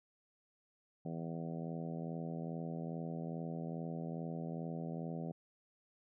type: harmonic tone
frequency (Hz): 82.4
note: E2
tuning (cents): 0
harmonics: 2 / 3 / 4 / 5 / 6 / 7 / 8 / 9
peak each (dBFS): -41 / -46 / -51 / -51 / -52 / -52 / -53 / -54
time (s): 1.05-5.32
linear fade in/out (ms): 5
effects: none